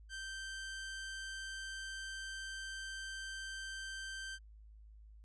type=tone; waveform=sawtooth; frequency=1561 Hz; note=G6; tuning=8 cents flat; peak=-39 dBFS; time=0.09-4.39 s; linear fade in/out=50 ms; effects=added 53 Hz sine -54 dBFS peak until 5.24 s + resampled to 22050 Hz